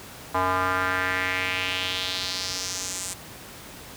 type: tone with band-pass filter sweep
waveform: square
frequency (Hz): 92.5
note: F#2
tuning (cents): 0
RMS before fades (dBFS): -27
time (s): 0.34-3.14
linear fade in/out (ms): 10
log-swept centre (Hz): 1000 to 8300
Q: 2.7
effects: pink hiss -42 dBFS RMS until 3.96 s + high-pass 60 Hz 12 dB/octave